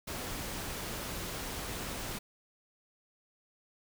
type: noise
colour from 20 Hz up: pink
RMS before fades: -39 dBFS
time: 0.07-2.19 s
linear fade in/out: 10 ms
effects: none